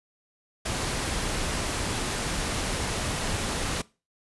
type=noise; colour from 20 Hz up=pink; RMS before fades=-29 dBFS; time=0.65-3.82 s; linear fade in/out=10 ms; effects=noise-tail reverb RT60 0.3 s tail -21 dB re dry + resampled to 24000 Hz